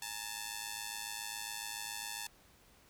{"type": "ring-modulated tone", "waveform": "5% pulse", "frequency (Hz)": 880, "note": "A5", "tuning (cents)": 0, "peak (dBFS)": -25, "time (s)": [0.02, 2.27], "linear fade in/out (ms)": 0, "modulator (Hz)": 53.6, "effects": ["pink hiss -64 dBFS RMS until 2.89 s"]}